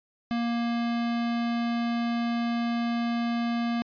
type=tone; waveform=square; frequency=235 Hz; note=A#3; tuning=14 cents sharp; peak=-26 dBFS; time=0.31-3.82 s; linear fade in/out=0 ms; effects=resampled to 11025 Hz